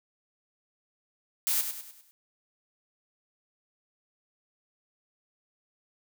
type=noise with echo; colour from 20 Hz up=blue; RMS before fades=-27 dBFS; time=1.47-1.61 s; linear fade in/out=0 ms; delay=100 ms; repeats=5; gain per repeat=-7 dB; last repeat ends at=2.11 s; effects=none